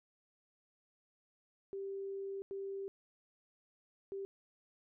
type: tone bursts at uneven times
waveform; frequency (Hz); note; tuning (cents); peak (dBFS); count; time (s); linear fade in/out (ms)
sine; 392; G4; 0; -39; 3; 1.73-2.42 / 2.51-2.88 / 4.12-4.25; 0
effects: none